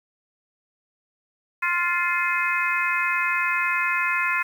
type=harmonic tone with a mistuned harmonic; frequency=349.8 Hz; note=F4; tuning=3 cents sharp; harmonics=3 / 4 / 5 / 6 / 7; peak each=-27 / -27 / -27 / -27 / -27 dBFS; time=1.62-4.43 s; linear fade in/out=10 ms; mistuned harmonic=7; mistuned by=+57 cents; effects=8-bit